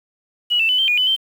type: tone with pitch steps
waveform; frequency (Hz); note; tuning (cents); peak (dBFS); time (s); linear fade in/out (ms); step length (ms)
sine; 2922 / 2665 / 3001 / 3132 / 2447 / 3004 / 3122; F#7 / E7 / F#7 / G7 / D#7 / F#7 / G7; -22 / +18 / +24 / -2 / -29 / +26 / -8; -14; 0.5-1.165; 20; 95
effects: 7-bit